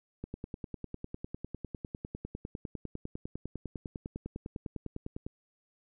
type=click train; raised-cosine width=3 ms; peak=-25 dBFS; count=51; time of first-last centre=0.24-5.265 s; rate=9.95 Hz; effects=none